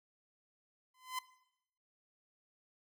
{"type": "tone with exponential growth", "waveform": "sawtooth", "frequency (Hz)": 1022, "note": "C6", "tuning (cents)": -41, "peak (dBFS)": -30, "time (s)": [0.94, 1.19], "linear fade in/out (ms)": 5, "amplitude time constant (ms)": 53, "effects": ["noise-tail reverb RT60 0.8 s tail -18 dB re dry"]}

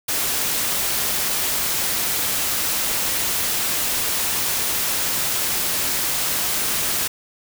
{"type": "noise", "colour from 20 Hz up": "white", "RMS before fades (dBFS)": -22, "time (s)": [0.08, 7.08], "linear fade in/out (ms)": 10, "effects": []}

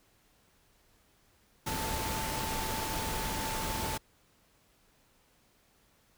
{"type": "tone in noise", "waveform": "sine", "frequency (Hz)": 884, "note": "A5", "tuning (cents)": 8, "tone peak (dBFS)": -38, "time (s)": [1.66, 3.98], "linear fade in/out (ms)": 10, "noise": "pink", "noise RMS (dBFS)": -35, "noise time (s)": [1.66, 3.98], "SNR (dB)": -6, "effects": ["pink hiss -67 dBFS RMS until 6.17 s"]}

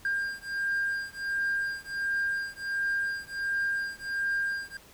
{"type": "beating tone pair", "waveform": "triangle", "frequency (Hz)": [1600, 1601.4], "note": ["G6", "G6"], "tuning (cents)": [35, 37], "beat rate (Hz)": 1.4, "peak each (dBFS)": -29, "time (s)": [0.05, 4.77], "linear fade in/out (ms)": 2, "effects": ["tanh soft clip ceiling -20 dBFS", "pink hiss -54 dBFS RMS until 4.93 s"]}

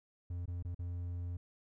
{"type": "tone with dropouts", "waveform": "triangle", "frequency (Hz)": 87.7, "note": "F2", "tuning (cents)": 8, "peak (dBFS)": -35, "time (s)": [0.3, 1.37], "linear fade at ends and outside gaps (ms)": 5, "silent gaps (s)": [[0.458, 0.478], [0.626, 0.649], [0.747, 0.791]], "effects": []}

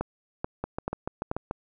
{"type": "two click trains", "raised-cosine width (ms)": 1, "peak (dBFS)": [-16, -14], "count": [7, 4], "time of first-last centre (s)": [[0.64, 1.511], [0.01, 1.314]], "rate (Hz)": [6.89, 2.3], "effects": []}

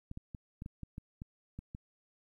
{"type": "clicks", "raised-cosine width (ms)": 5, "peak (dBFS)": -30, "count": 10, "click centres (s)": [0.114, 0.174, 0.348, 0.621, 0.661, 0.833, 0.981, 1.219, 1.59, 1.749], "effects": ["12-bit"]}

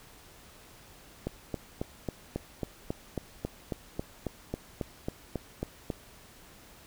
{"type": "click train", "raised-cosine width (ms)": 2, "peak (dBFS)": -18, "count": 18, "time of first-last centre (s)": [1.27, 5.902], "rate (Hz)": 3.67, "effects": ["pink hiss -54 dBFS RMS until 6.86 s"]}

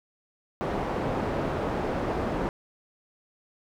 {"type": "low-pass noise", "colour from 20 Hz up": "white", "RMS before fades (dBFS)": -29, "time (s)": [0.61, 2.49], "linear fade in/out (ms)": 0, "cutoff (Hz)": 670, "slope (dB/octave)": 12, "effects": []}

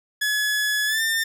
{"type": "tone with pitch glide", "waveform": "sawtooth", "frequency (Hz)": [1700, 1801.1], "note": ["G#6", "A6"], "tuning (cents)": [40, 40], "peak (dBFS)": -17, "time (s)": [0.21, 1.24], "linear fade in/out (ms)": 10, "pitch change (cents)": 100, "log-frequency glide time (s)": [0.86, 1.02], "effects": []}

